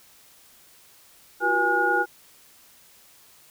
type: tone cluster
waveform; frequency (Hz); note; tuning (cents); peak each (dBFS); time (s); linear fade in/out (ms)
sine; 345 / 374.3 / 481.9 / 823 / 1438; F4 / F#4 / B4 / G#5 / F#6; -21 / +20 / -43 / -16 / -50; -30 / -29 / -29 / -24 / -22; 1.4-2.06; 50
effects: white hiss -54 dBFS RMS until 3.5 s